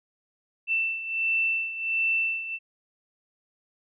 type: beating tone pair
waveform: sine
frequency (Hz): 2671 / 2672.4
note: E7 / E7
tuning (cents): +22 / +23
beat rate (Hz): 1.4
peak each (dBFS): -25 / -30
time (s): 0.67-2.59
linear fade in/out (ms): 50
effects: none